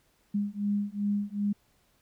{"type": "beating tone pair", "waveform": "sine", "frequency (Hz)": [202.9, 205.5], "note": ["G#3", "G#3"], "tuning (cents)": [-40, -18], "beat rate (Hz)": 2.6, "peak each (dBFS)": -30, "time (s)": [0.34, 1.53], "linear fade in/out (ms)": 10, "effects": ["pink hiss -68 dBFS RMS until 2.01 s"]}